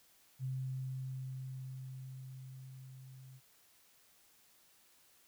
sine tone with level ramp, 130.81 Hz, C3, in tune, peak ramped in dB -35 to -52 dBFS, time 0.39-3.41 s, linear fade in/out 50 ms, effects white hiss -67 dBFS RMS until 5.27 s

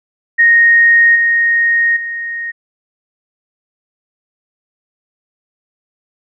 sine tone with level steps, 1862 Hz, A#6, 2 cents flat, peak -5 / -9 / -19 dBFS, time 0.38-2.52 s, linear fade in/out 20 ms, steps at 1.15 / 1.96 s, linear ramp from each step 10 ms, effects none

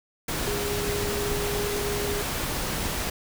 sine tone in noise, 409.7 Hz, G#4, 24 cents flat, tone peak -29 dBFS, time 0.47-2.22 s, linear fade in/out 5 ms, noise pink, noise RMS -29 dBFS, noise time 0.28-3.1 s, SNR -3 dB, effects none

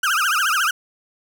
35% pulse tone with vibrato, 1396.9 Hz, F6, in tune, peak -15 dBFS, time 0.03-0.71 s, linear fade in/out 5 ms, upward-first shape triangle, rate 14 Hz, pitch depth 280 cents each way, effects none

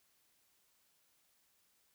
silence, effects white hiss -74 dBFS RMS until 1.94 s

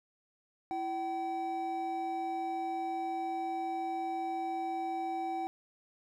triangle tone pair together, 333.2 / 766 Hz, E4 / G5, +19 / -40 cents, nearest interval octave + major second, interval 1441 cents, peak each -37 / -32 dBFS, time 0.71-5.47 s, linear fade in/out 0 ms, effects none

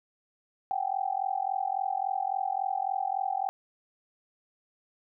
sine tone with amplitude modulation, 774 Hz, G5, 22 cents flat, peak -23 dBFS, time 0.71-3.49 s, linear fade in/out 0 ms, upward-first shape sine, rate 43.6 Hz, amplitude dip 100%, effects none

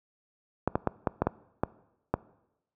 clicks, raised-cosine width 1 ms, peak -10 dBFS, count 8, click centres 0.676 / 0.755 / 0.873 / 1.072 / 1.22 / 1.27 / 1.635 / 2.14 s, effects noise-tail reverb RT60 0.9 s tail -21 dB re dry + high-pass 60 Hz 12 dB/octave

